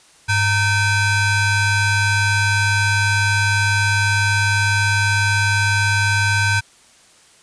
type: ring-modulated tone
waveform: 35% pulse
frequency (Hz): 820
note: G#5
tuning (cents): -22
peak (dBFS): -10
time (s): 0.28-6.61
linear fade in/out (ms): 20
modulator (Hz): 718
effects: white hiss -50 dBFS RMS until 7.42 s + resampled to 22050 Hz